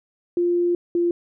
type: tone pair in turn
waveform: sine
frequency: 349.2 / 345.6 Hz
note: F4 / F4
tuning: 0 / -18 cents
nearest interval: unison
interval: 18 cents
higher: first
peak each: -17 dBFS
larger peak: neither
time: 0.37-0.75 / 0.95-1.11 s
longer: first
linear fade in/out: 2 ms
effects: none